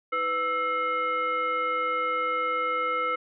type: tone with frequency modulation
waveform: sine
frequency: 1318.5 Hz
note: E6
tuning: in tune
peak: -24 dBFS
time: 0.12-3.16 s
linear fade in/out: 10 ms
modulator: 818 Hz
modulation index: 0.91
effects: none